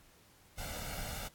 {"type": "noise with comb filter", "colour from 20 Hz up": "pink", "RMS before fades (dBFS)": -41, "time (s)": [0.57, 1.29], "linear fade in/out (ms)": 20, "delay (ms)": 1.4, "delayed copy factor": 0.7, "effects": ["pink hiss -63 dBFS RMS until 1.34 s", "AAC 64 kbps"]}